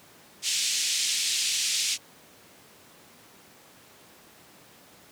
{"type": "band-pass noise", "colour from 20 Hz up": "white", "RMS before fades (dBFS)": -27, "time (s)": [0.42, 1.98], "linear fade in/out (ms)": 50, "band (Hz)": [2500, 7600], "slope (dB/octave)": 24, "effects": ["pink hiss -53 dBFS RMS until 5.11 s", "high-pass 150 Hz 12 dB/octave"]}